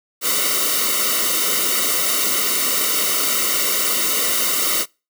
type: noise with comb filter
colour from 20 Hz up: white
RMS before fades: -19 dBFS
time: 0.21-4.86 s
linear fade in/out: 50 ms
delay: 1.2 ms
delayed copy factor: -0.95
effects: noise-tail reverb RT60 0.3 s tail -26 dB re dry + high-pass 200 Hz 12 dB/octave